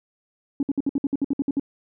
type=tone bursts; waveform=sine; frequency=278.3 Hz; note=C#4; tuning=7 cents sharp; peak=-18 dBFS; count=12; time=0.6-1.597 s; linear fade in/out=2 ms; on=29 ms; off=59 ms; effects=tanh soft clip ceiling -14 dBFS